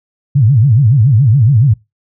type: tone with vibrato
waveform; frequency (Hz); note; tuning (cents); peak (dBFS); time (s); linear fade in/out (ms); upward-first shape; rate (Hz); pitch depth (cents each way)
sine; 123.47; B2; 0; -5; 0.35-1.74; 10; sine; 7.1; 300
effects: noise-tail reverb RT60 0.2 s tail -20 dB re dry